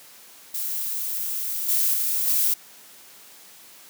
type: noise with level steps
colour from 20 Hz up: violet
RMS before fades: -28 / -21 / -24 / -21 dBFS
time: 0.54-2.54 s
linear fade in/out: 5 ms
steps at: 1.68 / 1.93 / 2.27 s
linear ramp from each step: 10 ms
effects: white hiss -48 dBFS RMS until 3.89 s + high-pass 150 Hz 12 dB/octave